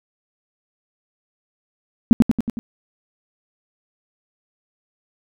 sine tone with echo, 231.5 Hz, A#3, 12 cents flat, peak -3 dBFS, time 2.11-2.13 s, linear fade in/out 0 ms, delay 92 ms, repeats 5, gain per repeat -4 dB, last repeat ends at 2.59 s, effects none

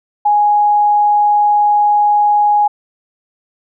sine tone, 830.6 Hz, G#5, in tune, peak -8 dBFS, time 0.25-2.68 s, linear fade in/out 10 ms, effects none

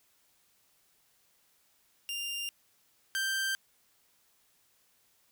sawtooth tone pair in turn, 2796 / 1569.2 Hz, F7 / G6, +1 / +1 cents, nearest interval minor seventh, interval 1000 cents, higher first, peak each -31 / -26 dBFS, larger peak second, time 2.09-2.49 / 3.15-3.55 s, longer neither, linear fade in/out 0 ms, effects white hiss -69 dBFS RMS until 5.31 s

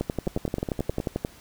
two click trains, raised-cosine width 2 ms, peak -15 / -12 dBFS, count 8 / 15, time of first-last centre 0.27-1.001 / 0.01-1.249 s, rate 9.57 / 11.3 Hz, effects pink hiss -51 dBFS RMS until 1.4 s

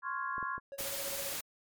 sine chord, Db major seventh, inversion third, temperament equal, 1046.5 / 1108.7 / 1396.9 / 1661.2 Hz, C6 / Db6 / F6 / Ab6, 0 / 0 / 0 / 0 cents, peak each -38 / -39 / -41 / -40 dBFS, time 0.02-0.6 s, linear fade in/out 50 ms
clicks, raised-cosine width 2 ms, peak -34 dBFS, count 4, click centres 0.381 / 0.428 / 0.58 / 0.808 s
triangle tone with tremolo, 554.4 Hz, C#5, in tune, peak -37 dBFS, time 0.72-1.33 s, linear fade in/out 0 ms, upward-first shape triangle, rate 15 Hz, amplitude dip 90%
white noise, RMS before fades -38 dBFS, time 0.78-1.41 s, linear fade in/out 10 ms
effects MP3 96 kbps

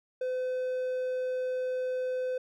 triangle tone, 509 Hz, C5, 48 cents flat, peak -27 dBFS, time 0.21-2.38 s, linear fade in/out 5 ms, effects none

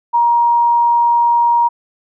sine tone, 945 Hz, A#5, 23 cents sharp, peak -9 dBFS, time 0.13-1.69 s, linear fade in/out 20 ms, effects none

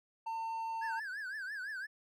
triangle tone, 903 Hz, A5, 45 cents sharp, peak -34 dBFS, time 0.26-1 s, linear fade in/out 10 ms
triangle tone with vibrato, 1614 Hz, G#6, 50 cents flat, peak -37 dBFS, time 0.81-1.87 s, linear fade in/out 20 ms, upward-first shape triangle, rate 5.9 Hz, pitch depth 180 cents each way
effects none

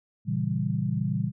sine chord, A# diminished seventh, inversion none, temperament equal, 116.54 / 138.59 / 164.81 / 196 Hz, A#2 / C#3 / E3 / G3, 0 / 0 / 0 / 0 cents, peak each -30 dBFS, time 0.25-1.32 s, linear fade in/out 50 ms, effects none

